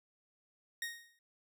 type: tone with exponential decay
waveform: sawtooth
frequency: 1864.7 Hz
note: A#6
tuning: in tune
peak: -31 dBFS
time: 0.82-1.19 s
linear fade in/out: 2 ms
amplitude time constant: 79 ms
effects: none